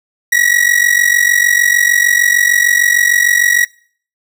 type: ring-modulated tone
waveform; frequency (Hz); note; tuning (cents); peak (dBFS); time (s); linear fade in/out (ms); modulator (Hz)
45% pulse; 1916; A#6; +47; -6; 0.32-3.65; 2; 23.3
effects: noise-tail reverb RT60 0.5 s tail -22 dB re dry